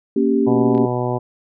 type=chord; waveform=sine; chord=G diminished; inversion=first; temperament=equal; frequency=233.1 / 277.2 / 392 Hz; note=Bb3 / Db4 / G4; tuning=0 / 0 / 0 cents; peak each=-18 dBFS; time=0.16-0.86 s; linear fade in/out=5 ms
type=harmonic tone; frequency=123.47 Hz; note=B2; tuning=in tune; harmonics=1 / 2 / 3 / 4 / 5 / 6 / 7 / 8; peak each=-23 / -27 / -24 / -28 / -27 / -29 / -29 / -31 dBFS; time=0.46-1.19 s; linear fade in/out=20 ms
type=clicks; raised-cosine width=0.3 ms; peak=-26 dBFS; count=2; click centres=0.75 / 0.779 s
effects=none